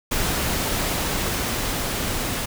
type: noise with level ramp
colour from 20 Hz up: pink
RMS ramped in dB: -23 to -26 dBFS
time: 0.11-2.46 s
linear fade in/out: 10 ms
effects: none